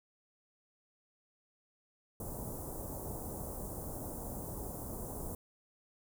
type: band-stop noise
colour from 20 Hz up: pink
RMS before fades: -42 dBFS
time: 2.2-5.35 s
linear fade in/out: 2 ms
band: 880 to 8700 Hz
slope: 24 dB/octave
effects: none

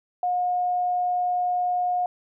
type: tone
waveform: sine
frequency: 719 Hz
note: F#5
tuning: 50 cents flat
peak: -21 dBFS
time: 0.23-2.06 s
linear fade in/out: 2 ms
effects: none

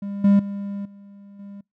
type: tone with level steps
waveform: triangle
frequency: 200.4 Hz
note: G3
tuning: 38 cents sharp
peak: -25 / -10 / -25 / -40 / -34 dBFS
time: 0.02-1.61 s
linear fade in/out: 5 ms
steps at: 0.24 / 0.39 / 0.85 / 1.39 s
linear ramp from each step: 5 ms
effects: noise-tail reverb RT60 0.2 s tail -26 dB re dry

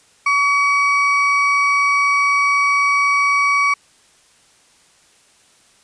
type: ring-modulated tone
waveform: triangle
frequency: 1700 Hz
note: G#6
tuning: 40 cents sharp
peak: -8 dBFS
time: 0.26-3.74 s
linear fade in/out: 5 ms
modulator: 566 Hz
effects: white hiss -53 dBFS RMS until 5.83 s + resampled to 22050 Hz

